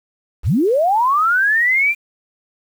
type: linear sweep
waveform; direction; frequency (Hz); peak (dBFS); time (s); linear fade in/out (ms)
sine; up; 33.18 to 2406; -12; 0.43-1.95; 50
effects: 7-bit